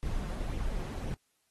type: noise with flanger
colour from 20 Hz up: brown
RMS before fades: -34 dBFS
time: 0.03-1.14 s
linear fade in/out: 0 ms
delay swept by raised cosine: 0.33 to 5.73 ms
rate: 1.9 Hz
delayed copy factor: +0.5
effects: white hiss -75 dBFS RMS until 1.5 s + AAC 32 kbps